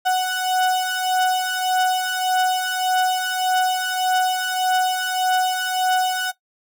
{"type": "beating tone pair", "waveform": "35% pulse", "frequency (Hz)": [740, 741.7], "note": ["F#5", "F#5"], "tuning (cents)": [0, 4], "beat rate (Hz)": 1.7, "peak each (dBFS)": [-21, -18], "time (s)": [0.05, 6.32], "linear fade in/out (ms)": 20, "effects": ["noise-tail reverb RT60 0.1 s tail -17 dB re dry"]}